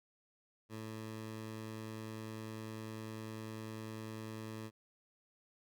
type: tone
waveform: 15% pulse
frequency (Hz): 110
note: A2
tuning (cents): 0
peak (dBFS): -37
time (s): 0.69-4.71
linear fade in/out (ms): 50
effects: none